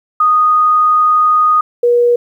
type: tone pair in turn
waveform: sine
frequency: 1239 / 480.7 Hz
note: D#6 / B4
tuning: -8 / -47 cents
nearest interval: octave + major third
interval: 1639 cents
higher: first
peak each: -7 dBFS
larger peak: neither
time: 0.2-1.61 / 1.83-2.16 s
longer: first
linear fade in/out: 5 ms
effects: 8-bit